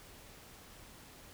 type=silence; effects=pink hiss -55 dBFS RMS until 1.33 s